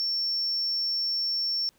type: tone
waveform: triangle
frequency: 5440 Hz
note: F8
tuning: 46 cents flat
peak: -23 dBFS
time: 0-1.69 s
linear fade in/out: 0 ms
effects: tanh soft clip ceiling -21 dBFS + pink hiss -65 dBFS RMS until 1.78 s